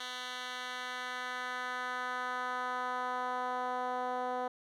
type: tone with band-pass filter sweep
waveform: 10% pulse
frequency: 250.6 Hz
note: B3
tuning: 25 cents sharp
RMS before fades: -37 dBFS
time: 0-4.48 s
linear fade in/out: 5 ms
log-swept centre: 3100 to 660 Hz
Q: 1.4
effects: none